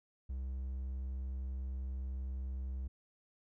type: tone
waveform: triangle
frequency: 65.2 Hz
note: C2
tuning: 5 cents flat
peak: -35 dBFS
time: 0.29-2.88 s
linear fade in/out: 10 ms
effects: none